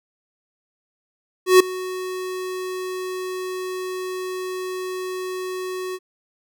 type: tone with ADSR envelope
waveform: square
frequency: 370 Hz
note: F#4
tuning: in tune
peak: -7 dBFS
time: 1.46-5.99 s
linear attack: 140 ms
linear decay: 6 ms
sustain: -20 dB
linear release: 45 ms
effects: none